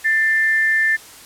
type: tone pair together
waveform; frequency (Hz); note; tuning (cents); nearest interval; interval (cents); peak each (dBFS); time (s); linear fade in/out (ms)
sine; 1777.9 / 2093; A6 / C7; +18 / 0; minor third; 282; -14 / -24; 0.04-0.97; 20
effects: white hiss -41 dBFS RMS until 1.25 s + low-pass 12000 Hz 12 dB/octave